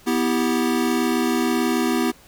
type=chord; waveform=square; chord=E minor; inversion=second; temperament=equal with one note detuned; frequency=246.9 / 325.3 / 392 Hz; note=B3 / E4 / G4; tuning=0 / -23 / 0 cents; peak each=-22 / -24 / -26 dBFS; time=0.06-2.12 s; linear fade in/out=20 ms; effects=pink hiss -50 dBFS RMS until 2.27 s